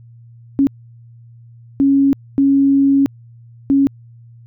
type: tone bursts at uneven times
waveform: sine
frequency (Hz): 276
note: C#4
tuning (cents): -7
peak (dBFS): -9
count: 4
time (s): 0.59-0.67 / 1.8-2.13 / 2.38-3.06 / 3.7-3.87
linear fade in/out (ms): 0
effects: added 117 Hz sine -39 dBFS peak until 4.46 s